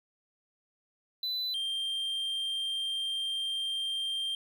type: tone pair in turn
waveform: triangle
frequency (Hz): 4000 / 3175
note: B7 / G7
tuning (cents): +21 / +21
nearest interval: major third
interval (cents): 400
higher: first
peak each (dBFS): -29 / -29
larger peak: neither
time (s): 1.23-1.54 / 1.54-4.35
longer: second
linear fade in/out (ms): 2
effects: none